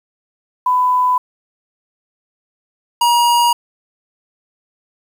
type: tone pair in turn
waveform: sine / square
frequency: 1000 / 952.4 Hz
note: B5 / A#5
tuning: +21 / +37 cents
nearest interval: minor second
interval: 84 cents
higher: first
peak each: -11 dBFS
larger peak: neither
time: 0.66-1.18 / 3.01-3.53 s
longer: neither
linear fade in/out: 5 ms
effects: 7-bit